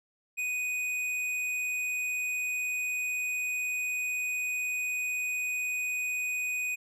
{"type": "tone with hard clipping", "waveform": "sine", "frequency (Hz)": 2489, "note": "D#7", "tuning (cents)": 0, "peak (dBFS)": -31, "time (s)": [0.37, 6.76], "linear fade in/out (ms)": 20, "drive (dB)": 9, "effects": []}